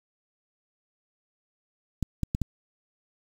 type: clicks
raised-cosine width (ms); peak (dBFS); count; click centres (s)
5; -14; 4; 2.027 / 2.233 / 2.349 / 2.417
effects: 7-bit